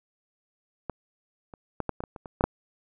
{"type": "clicks", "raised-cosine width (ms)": 1, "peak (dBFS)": [-17, -29, -14, -13, -19, -20, -26, -25, -10, -6], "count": 10, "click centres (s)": [0.897, 1.538, 1.803, 1.893, 2.005, 2.038, 2.162, 2.258, 2.409, 2.44], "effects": []}